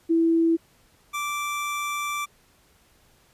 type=tone pair in turn; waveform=sine / 25% pulse; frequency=330.1 / 1170.6 Hz; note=E4 / D6; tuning=+2 / -6 cents; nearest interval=octave + minor seventh; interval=2192 cents; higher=second; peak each=-17 / -23 dBFS; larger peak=first; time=0.09-0.57 / 1.13-2.26 s; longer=second; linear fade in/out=20 ms; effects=pink hiss -60 dBFS RMS until 3.33 s + resampled to 32000 Hz